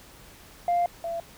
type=tone pair in turn; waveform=sine; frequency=698.5 / 674.7 Hz; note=F5 / E5; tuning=0 / +40 cents; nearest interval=minor second; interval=60 cents; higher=first; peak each=-19 / -28 dBFS; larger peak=first; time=0.68-0.86 / 1.04-1.2 s; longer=first; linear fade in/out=2 ms; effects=tanh soft clip ceiling -18 dBFS + pink hiss -50 dBFS RMS until 1.37 s